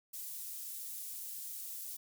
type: high-pass noise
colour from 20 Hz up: pink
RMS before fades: -44 dBFS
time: 0.13-1.97 s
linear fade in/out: 10 ms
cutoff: 11000 Hz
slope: 12 dB/octave
effects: none